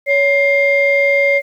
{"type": "tone pair together", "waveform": "sine", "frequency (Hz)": [560, 2111], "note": ["C#5", "C7"], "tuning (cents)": [18, 15], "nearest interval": "octave + major seventh", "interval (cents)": 2297, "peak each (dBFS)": -12, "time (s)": [0.06, 1.42], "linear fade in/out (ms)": 50, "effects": ["tanh soft clip ceiling -4 dBFS", "8-bit"]}